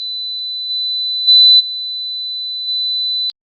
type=tone with level steps; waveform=sine; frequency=4000 Hz; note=B7; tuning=21 cents sharp; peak=-20 / -16 / -4 / -20 / -15 dBFS; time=0-3.3 s; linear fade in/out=0 ms; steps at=0.69 / 1.27 / 1.59 / 2.67 s; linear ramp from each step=20 ms; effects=Opus 24 kbps